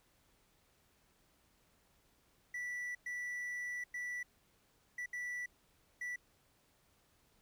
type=tone bursts at uneven times; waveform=triangle; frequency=1962 Hz; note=B6; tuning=12 cents flat; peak=-37 dBFS; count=6; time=2.54-2.95 / 3.06-3.84 / 3.94-4.23 / 4.98-5.06 / 5.13-5.46 / 6.01-6.16 s; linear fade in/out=5 ms; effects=pink hiss -72 dBFS RMS until 7.41 s